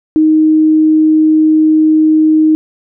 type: tone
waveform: sine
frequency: 312.1 Hz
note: D#4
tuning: 5 cents sharp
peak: -5 dBFS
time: 0.16-2.55 s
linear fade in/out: 0 ms
effects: none